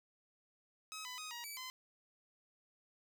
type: tone with pitch steps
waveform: 10% pulse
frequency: 1275 / 1000 / 1253 / 950 / 2300 / 1026 Hz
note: D#6 / B5 / D#6 / A#5 / D7 / C6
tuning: +42 / +21 / +12 / +33 / -37 / -34 cents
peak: -36 dBFS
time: 0.92-1.7 s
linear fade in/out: 0 ms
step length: 130 ms
effects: none